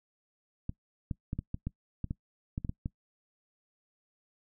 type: clicks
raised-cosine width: 5 ms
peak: -21 dBFS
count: 12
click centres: 0.694 / 1.112 / 1.331 / 1.39 / 1.544 / 1.67 / 2.043 / 2.109 / 2.579 / 2.648 / 2.694 / 2.859 s
effects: noise-tail reverb RT60 0.1 s tail -22 dB re dry